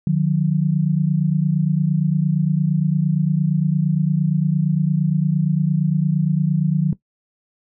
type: tone pair together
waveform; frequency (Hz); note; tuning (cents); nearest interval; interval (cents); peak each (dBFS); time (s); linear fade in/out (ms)
sine; 151.7 / 180.4; D#3 / F#3; -44 / -44; minor third; 300; -17 / -18; 0.07-6.93; 2
effects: noise-tail reverb RT60 0.1 s tail -18 dB re dry